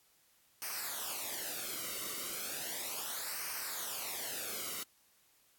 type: noise with flanger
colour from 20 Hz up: white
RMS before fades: -40 dBFS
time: 0.62-4.83 s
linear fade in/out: 0 ms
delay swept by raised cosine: 0.27 to 1.21 ms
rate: 0.35 Hz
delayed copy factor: -0.75
effects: white hiss -69 dBFS RMS until 5.58 s + AAC 64 kbps